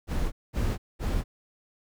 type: noise bursts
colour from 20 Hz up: brown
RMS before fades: -27 dBFS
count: 3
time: 0.07-1.24 s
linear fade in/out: 50 ms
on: 250 ms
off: 210 ms
effects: none